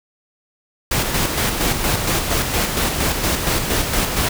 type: noise with tremolo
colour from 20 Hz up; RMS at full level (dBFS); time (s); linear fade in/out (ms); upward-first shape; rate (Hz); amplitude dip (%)
pink; -18; 0.91-4.29; 5; square; 4.3; 40
effects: none

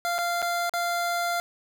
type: tone with dropouts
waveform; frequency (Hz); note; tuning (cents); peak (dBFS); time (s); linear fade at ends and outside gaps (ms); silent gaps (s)
25% pulse; 694; F5; -11; -21; 0.05-1.4; 0; 0.182-0.187 / 0.419-0.426 / 0.695-0.737
effects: none

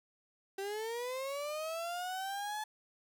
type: linear sweep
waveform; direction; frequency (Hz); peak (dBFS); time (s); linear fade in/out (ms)
35% pulse; up; 384.6 to 864; -35; 0.58-2.64; 5
effects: none

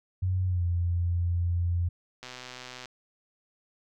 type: tone with pitch glide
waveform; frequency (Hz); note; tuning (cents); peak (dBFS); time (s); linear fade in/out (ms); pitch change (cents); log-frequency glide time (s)
sine; 92.5 to 86.81; F#2 to F2; 0 to -10; -24; 0.22-1.89; 10; -110; 0.46-0.64
type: click train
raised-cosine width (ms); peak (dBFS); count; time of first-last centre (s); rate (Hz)
0.2; -24; 80; 2.23-2.857; 126
effects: none

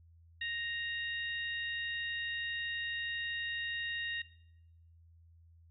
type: harmonic tone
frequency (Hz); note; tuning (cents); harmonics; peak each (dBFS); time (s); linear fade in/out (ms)
932.3; A#5; 0; 2 / 3 / 4; -37 / -41 / -43; 0.41-4.22; 5
effects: noise-tail reverb RT60 0.8 s tail -18 dB re dry + added 83 Hz sine -58 dBFS peak until 5.7 s

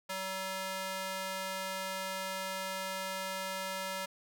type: tone with high-pass filter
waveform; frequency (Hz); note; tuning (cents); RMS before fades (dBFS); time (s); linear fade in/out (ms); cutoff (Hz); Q
square; 190; F#3; +46; -38; 0.09-4.06; 10; 690; 0.67
effects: none

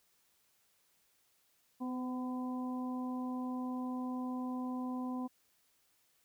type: harmonic tone with a mistuned harmonic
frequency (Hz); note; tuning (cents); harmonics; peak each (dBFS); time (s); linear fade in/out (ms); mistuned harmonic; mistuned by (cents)
252.5; B3; +39; 1 / 2 / 3 / 4; -36 / -50 / -48 / -47; 1.8-5.28; 20; 2; +20
effects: white hiss -73 dBFS RMS until 6.24 s

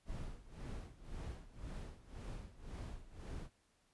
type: noise with tremolo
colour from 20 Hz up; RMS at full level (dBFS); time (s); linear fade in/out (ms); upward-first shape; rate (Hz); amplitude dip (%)
brown; -44; 0.05-3.5; 50; sine; 1.9; 85
effects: pink hiss -75 dBFS RMS until 3.93 s + resampled to 24000 Hz

